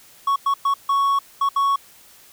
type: tone bursts at uneven times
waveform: triangle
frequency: 1111 Hz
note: C#6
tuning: 4 cents sharp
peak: -14 dBFS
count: 6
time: 0.27-0.36 / 0.46-0.54 / 0.65-0.74 / 0.89-1.19 / 1.41-1.49 / 1.56-1.76 s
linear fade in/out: 5 ms
effects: white hiss -49 dBFS RMS until 2.32 s